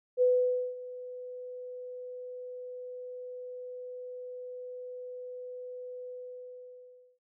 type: tone with ADSR envelope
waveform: sine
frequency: 499.4 Hz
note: B4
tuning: 19 cents sharp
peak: -20 dBFS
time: 0.17-7.19 s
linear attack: 47 ms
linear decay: 530 ms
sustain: -19 dB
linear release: 1100 ms
effects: none